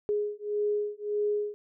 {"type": "beating tone pair", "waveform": "sine", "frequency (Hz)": [415.3, 417], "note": ["G#4", "G#4"], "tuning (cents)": [0, 7], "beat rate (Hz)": 1.7, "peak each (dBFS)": -30, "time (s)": [0.09, 1.54], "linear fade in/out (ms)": 0, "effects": []}